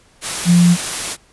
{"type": "tone in noise", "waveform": "sine", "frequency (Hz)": 174.61, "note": "F3", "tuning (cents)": 0, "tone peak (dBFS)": -7, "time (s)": [0.45, 0.77], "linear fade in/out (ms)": 50, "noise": "white", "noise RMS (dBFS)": -22, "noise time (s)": [0.21, 1.17], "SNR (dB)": 12, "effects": ["pink hiss -52 dBFS RMS until 1.32 s", "resampled to 24000 Hz"]}